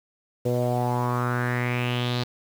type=tone with low-pass filter sweep; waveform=sawtooth; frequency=122.5 Hz; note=B2; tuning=14 cents flat; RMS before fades=-25 dBFS; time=0.45-2.24 s; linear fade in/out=10 ms; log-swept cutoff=500 to 4300 Hz; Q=4.9; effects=7-bit